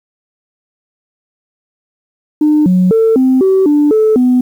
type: tone with pitch steps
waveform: sine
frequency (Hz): 302.2 / 182.9 / 447.9 / 259.8 / 381.8 / 294.8 / 435.1 / 250.4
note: D4 / F#3 / A4 / C4 / G4 / D4 / A4 / B3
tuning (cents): +50 / -20 / +31 / -12 / -46 / +7 / -19 / +24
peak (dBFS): -5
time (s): 2.41-4.41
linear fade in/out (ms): 5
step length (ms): 250
effects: tanh soft clip ceiling -3 dBFS + 7-bit